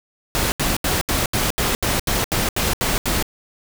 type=noise bursts; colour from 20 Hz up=pink; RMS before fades=-20 dBFS; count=12; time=0.35-3.226 s; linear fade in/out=0 ms; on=170 ms; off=76 ms; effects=none